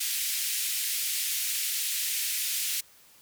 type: band-pass noise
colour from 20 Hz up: white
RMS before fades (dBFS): -30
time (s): 0-2.81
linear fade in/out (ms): 10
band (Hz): 2100 to 16000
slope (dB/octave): 24
effects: white hiss -57 dBFS RMS until 3.21 s